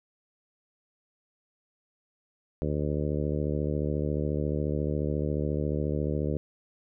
harmonic tone, 74.2 Hz, D2, 18 cents sharp, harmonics 1 / 2 / 3 / 4 / 5 / 6 / 7 / 8, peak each -32 / -31 / -35 / -35 / -36 / -36 / -37 / -42 dBFS, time 2.62-6.37 s, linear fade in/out 0 ms, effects none

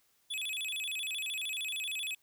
square tone with vibrato, 2960 Hz, F#7, in tune, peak -35 dBFS, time 0.3-2.15 s, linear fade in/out 10 ms, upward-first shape square, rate 13 Hz, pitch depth 260 cents each way, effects white hiss -71 dBFS RMS until 2.22 s

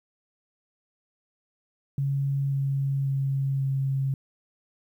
sine tone with pitch steps, 138.59 / 137.55 / 136.52 / 135.5 Hz, C#3 / C#3 / C#3 / C#3, 0 / -13 / -26 / -39 cents, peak -23 dBFS, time 1.98-4.14 s, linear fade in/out 2 ms, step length 540 ms, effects 10-bit

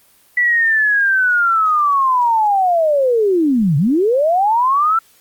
sine linear two-way sweep, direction down then up, 1973 to 132.2 to 1357 Hz, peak -11 dBFS, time 0.37-4.99 s, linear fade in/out 5 ms, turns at 3.77 s, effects white hiss -52 dBFS RMS until 5.2 s + Opus 24 kbps

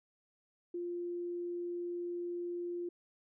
sine tone, 349.2 Hz, F4, in tune, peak -36 dBFS, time 0.74-2.89 s, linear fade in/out 5 ms, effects none

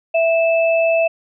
sine tone pair together, 659.3 / 2627 Hz, E5 / E7, 0 / -7 cents, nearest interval 2 octaves, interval 2393 cents, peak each -13 / -21 dBFS, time 0.14-1.08 s, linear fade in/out 10 ms, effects none

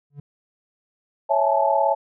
triangle tone with exponential growth, 143.5 Hz, D3, 40 cents flat, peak -29 dBFS, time 0.1-0.2 s, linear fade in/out 5 ms, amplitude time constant 20 ms
sine chord, A major seventh, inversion first, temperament equal with one note detuned, 554.4 / 659.3 / 841.7 / 880 Hz, C#5 / E5 / G#5 / A5, 0 / 0 / +23 / 0 cents, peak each -22 dBFS, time 1.29-1.95 s, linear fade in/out 20 ms
effects none

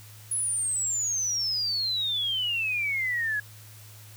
sine exponential sweep, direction down, 10548 to 1661.2 Hz, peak -25 dBFS, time 0.31-3.4 s, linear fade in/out 5 ms, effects added 106 Hz sine -47 dBFS peak until 4.16 s + white hiss -51 dBFS RMS until 4.16 s

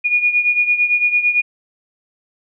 sine beating tone pair, 2442 / 2450.9 Hz, D#7 / D#7, -33 / -27 cents, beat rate 8.9 Hz, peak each -14 / -19 dBFS, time 0.04-1.42 s, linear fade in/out 20 ms, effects none

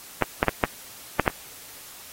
clicks, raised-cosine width 0.5 ms, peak -3 dBFS, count 6, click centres 0.223 / 0.429 / 0.483 / 0.638 / 1.197 / 1.278 s, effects white hiss -44 dBFS RMS until 2.12 s + AAC 48 kbps

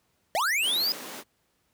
square linear sweep, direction up, 583 to 5060 Hz, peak -24 dBFS, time 0.35-0.92 s, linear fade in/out 0 ms
pink high-pass noise, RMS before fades -40 dBFS, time 0.61-1.24 s, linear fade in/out 50 ms, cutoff 230 Hz, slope 24 dB/octave
effects pink hiss -71 dBFS RMS until 1.73 s + high-pass 60 Hz 12 dB/octave

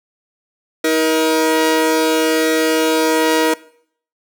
sawtooth tone pair together, 317.4 / 476.4 Hz, D#4 / A#4, +35 / +38 cents, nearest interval perfect fifth, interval 703 cents, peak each -12 dBFS, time 0.84-3.54 s, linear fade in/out 5 ms, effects noise-tail reverb RT60 0.6 s tail -20 dB re dry

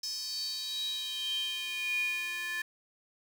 square tone with high-pass filter sweep, 349.2 Hz, F4, in tune, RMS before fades -35 dBFS, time 0.03-2.62 s, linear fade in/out 5 ms, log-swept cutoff 5300 to 1900 Hz, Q 9.9, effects 9-bit

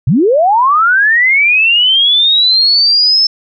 sine linear sweep, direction up, 101.5 to 5300 Hz, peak -6 dBFS, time 0.07-3.27 s, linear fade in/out 5 ms, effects none

